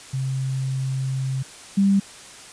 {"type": "tone pair in turn", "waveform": "sine", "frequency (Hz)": [132.7, 197.12], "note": ["C3", "G3"], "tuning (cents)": [25, 10], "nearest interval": "perfect fifth", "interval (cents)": 685, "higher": "second", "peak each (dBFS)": [-22, -14], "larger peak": "second", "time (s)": [[0.13, 1.43], [1.77, 2]], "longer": "first", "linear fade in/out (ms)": 10, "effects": ["white hiss -42 dBFS RMS until 2.52 s", "resampled to 22050 Hz"]}